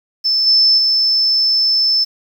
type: tone with level steps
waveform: sine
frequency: 5274 Hz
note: E8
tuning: in tune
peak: -12 / -8 / -11 dBFS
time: 0.24-2.05 s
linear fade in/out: 20 ms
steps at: 0.46 / 0.77 s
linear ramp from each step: 20 ms
effects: 7-bit